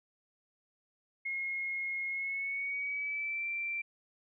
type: tone with pitch glide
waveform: sine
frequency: 2156 to 2351 Hz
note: C#7 to D7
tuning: -49 to +1 cents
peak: -33 dBFS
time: 1.25-3.82 s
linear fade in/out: 10 ms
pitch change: +150 cents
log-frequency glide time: 2.08-3.47 s
effects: none

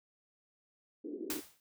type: band-pass noise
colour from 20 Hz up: white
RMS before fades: -42 dBFS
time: 1.04-1.41 s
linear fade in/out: 10 ms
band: 260 to 400 Hz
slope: 48 dB/octave
type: noise with exponential decay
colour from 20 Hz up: white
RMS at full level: -35 dBFS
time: 1.3-1.6 s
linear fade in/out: 1 ms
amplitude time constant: 64 ms
effects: none

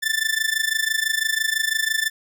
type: tone with amplitude modulation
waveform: sawtooth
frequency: 1766 Hz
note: A6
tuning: 6 cents sharp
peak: -13 dBFS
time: 0.02-2.1 s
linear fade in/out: 20 ms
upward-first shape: sine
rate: 26 Hz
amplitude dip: 85%
effects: none

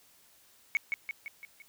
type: tone with echo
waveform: sine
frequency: 2217 Hz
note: C#7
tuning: in tune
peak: -22 dBFS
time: 0.75-0.77 s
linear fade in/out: 0 ms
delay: 170 ms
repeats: 5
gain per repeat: -5 dB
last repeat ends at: 1.62 s
effects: tanh soft clip ceiling -21 dBFS + white hiss -62 dBFS RMS until 1.68 s

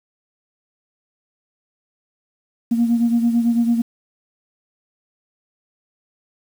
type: beating tone pair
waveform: sine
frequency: 233.1 / 242.1 Hz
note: A#3 / B3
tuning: 0 / -34 cents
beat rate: 9 Hz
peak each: -14 / -21 dBFS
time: 2.71-3.82 s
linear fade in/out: 10 ms
effects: tanh soft clip ceiling -9 dBFS + 7-bit

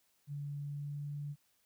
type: tone with pitch glide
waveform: sine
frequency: 143.9 to 145.24 Hz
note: D3 to D3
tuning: -35 to -19 cents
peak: -38 dBFS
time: 0.27-1.36 s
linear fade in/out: 50 ms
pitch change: +16 cents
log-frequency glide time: 0.63-1.14 s
effects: white hiss -74 dBFS RMS until 1.65 s

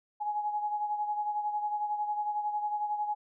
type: beating tone pair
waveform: sine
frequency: 836 / 847 Hz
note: G#5 / G#5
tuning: +11 / +34 cents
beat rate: 11 Hz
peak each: -30 / -38 dBFS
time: 0.2-3.15 s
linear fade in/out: 20 ms
effects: none

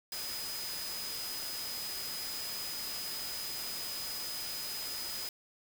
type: tone in noise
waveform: sine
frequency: 5000 Hz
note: D#8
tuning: 8 cents sharp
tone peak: -40 dBFS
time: 0.12-5.29 s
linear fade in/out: 2 ms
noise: white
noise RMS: -41 dBFS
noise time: 0.12-5.29 s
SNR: -2 dB
effects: none

